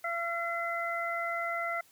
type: harmonic tone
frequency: 680 Hz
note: F5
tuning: 46 cents flat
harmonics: 1 / 2 / 3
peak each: -35 / -35 / -35 dBFS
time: 0.04-1.81 s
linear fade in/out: 5 ms
effects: white hiss -62 dBFS RMS until 1.91 s